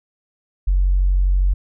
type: tone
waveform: sine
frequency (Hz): 46.24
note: F#1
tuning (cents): 0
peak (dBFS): -12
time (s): 0.67-1.54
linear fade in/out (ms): 10
effects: tanh soft clip ceiling -8 dBFS